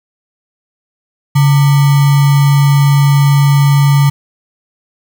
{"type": "tone with sample-and-hold", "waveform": "sine", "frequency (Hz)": 141.2, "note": "C#3", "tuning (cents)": 32, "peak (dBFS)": -5, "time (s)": [1.35, 4.1], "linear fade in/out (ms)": 10, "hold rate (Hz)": 1050, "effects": []}